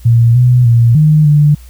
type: tone with pitch steps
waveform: sine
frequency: 116.8 / 124.1 / 117.3 / 153.2 / 148 Hz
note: A#2 / B2 / A#2 / D#3 / D3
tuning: +4 / +9 / +11 / -27 / +14 cents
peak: -4 dBFS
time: 0.05-1.55 s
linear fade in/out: 10 ms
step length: 300 ms
effects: added 60 Hz sine -32 dBFS peak until 1.69 s + white hiss -45 dBFS RMS until 1.69 s